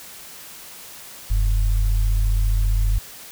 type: tone pair together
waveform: sine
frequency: 45.09 / 100 Hz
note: F#1 / G2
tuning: -44 / +35 cents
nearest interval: octave + major second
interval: 1379 cents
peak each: -16 / -25 dBFS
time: 1.3-2.99 s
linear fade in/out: 10 ms
effects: white hiss -40 dBFS RMS until 3.31 s